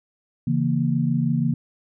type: chord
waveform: sine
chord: A# diminished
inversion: first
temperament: equal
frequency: 138.59 / 164.81 / 233.1 Hz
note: C#3 / E3 / A#3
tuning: 0 / 0 / 0 cents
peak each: -23 dBFS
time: 0.47-1.54 s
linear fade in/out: 5 ms
effects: none